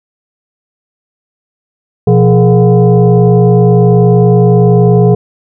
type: tone with frequency modulation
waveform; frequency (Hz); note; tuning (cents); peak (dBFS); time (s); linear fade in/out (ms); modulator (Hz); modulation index
sine; 123.2; B2; -4; -3; 2.07-5.15; 5; 297; 1.3
effects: none